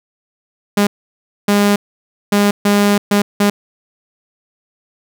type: tone bursts at uneven times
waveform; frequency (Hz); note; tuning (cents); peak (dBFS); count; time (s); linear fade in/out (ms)
sawtooth; 203.9; G#3; -32; -6; 6; 0.77-0.87 / 1.48-1.76 / 2.32-2.51 / 2.65-2.98 / 3.11-3.22 / 3.4-3.5; 5
effects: none